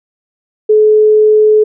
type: tone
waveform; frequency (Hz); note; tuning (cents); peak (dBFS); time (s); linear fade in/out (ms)
sine; 428.3; A4; -47; -4; 0.69-1.64; 10
effects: none

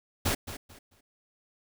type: noise with echo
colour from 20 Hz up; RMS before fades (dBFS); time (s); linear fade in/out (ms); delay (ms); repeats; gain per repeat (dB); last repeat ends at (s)
pink; -27; 0.25-0.35; 10; 220; 3; -12; 1.01
effects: none

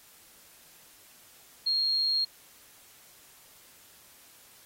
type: tone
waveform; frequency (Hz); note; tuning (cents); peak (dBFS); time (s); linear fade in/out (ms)
sine; 4249; C8; +26; -24; 1.66-2.25; 10
effects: white hiss -56 dBFS RMS until 4.65 s + AAC 48 kbps

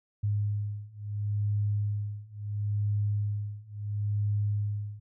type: beating tone pair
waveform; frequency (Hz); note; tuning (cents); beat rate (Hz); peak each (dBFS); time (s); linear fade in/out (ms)
sine; 103.1 / 103.83; G#2 / G#2; -12 / 0; 0.73; -31 / -30; 0.23-5; 10
effects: none

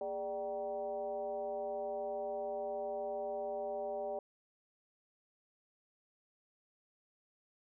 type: tone with frequency modulation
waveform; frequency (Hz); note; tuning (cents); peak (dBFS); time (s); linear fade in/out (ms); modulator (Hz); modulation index
sine; 591; D5; +11; -36; 0.01-4.19; 2; 179; 1
effects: none

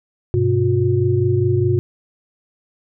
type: tone cluster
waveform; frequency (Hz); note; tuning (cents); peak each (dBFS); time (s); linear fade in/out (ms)
sine; 100.2 / 125.1 / 359.9; G2 / B2 / F#4; +38 / +23 / -48; -18; 0.34-1.79; 0
effects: none

